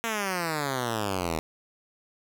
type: exponential sweep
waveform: 5% pulse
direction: down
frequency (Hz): 233.4 to 77.78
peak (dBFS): -16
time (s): 0.04-1.39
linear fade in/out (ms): 0
effects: none